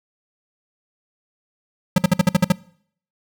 square tone bursts, 181.5 Hz, F#3, 33 cents flat, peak -11 dBFS, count 8, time 1.96-2.522 s, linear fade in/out 5 ms, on 23 ms, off 54 ms, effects noise-tail reverb RT60 0.6 s tail -22 dB re dry

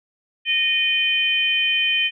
harmonic tone, 616 Hz, D#5, 17 cents flat, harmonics 3 / 4 / 5, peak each -27 / -20 / -20 dBFS, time 0.45-2.11 s, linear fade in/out 50 ms, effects none

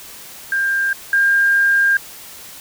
sine tone pair in turn, 1595 / 1603.7 Hz, G6 / G6, +30 / +39 cents, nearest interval unison, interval 9 cents, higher second, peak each -15 / -11 dBFS, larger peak second, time 0.52-0.93 / 1.13-1.97 s, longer second, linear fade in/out 2 ms, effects white hiss -37 dBFS RMS until 2.6 s

